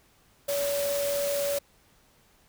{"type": "tone in noise", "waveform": "sine", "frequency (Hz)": 568, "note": "C#5", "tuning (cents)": 42, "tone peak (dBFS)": -26, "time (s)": [0.48, 1.59], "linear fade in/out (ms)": 10, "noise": "white", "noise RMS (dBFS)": -34, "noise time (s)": [0.48, 1.59], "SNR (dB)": 5, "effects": ["pink hiss -62 dBFS RMS until 2.48 s"]}